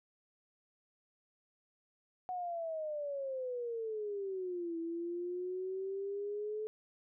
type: exponential two-way sweep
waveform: sine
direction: down then up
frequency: 740 to 329.6 to 433.6 Hz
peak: -36 dBFS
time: 2.29-6.67 s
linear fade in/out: 0 ms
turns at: 4.78 s
effects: none